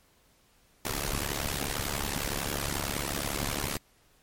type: noise with amplitude modulation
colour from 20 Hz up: pink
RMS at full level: -28 dBFS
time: 0.85-3.77 s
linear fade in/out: 2 ms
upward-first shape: sine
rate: 71 Hz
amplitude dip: 95%
effects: pink hiss -64 dBFS RMS until 4.22 s + MP3 64 kbps